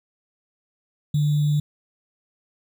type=tone with sample-and-hold; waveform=sine; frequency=148.3 Hz; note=D3; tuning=17 cents sharp; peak=-17 dBFS; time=1.14-1.6 s; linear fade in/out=5 ms; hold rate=3675 Hz; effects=none